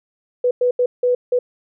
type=tone bursts at uneven times; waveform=sine; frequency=493.9 Hz; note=B4; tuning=in tune; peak=-13 dBFS; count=5; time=0.44-0.51 / 0.61-0.71 / 0.79-0.86 / 1.03-1.15 / 1.32-1.39 s; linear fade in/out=5 ms; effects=none